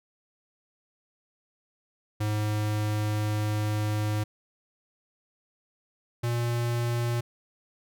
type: tone pair in turn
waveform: square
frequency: 106 / 118.91 Hz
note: G#2 / A#2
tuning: +36 / +35 cents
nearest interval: major second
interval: 199 cents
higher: second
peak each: -26 / -26 dBFS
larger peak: neither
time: 2.2-4.24 / 6.23-7.21 s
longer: first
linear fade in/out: 10 ms
effects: none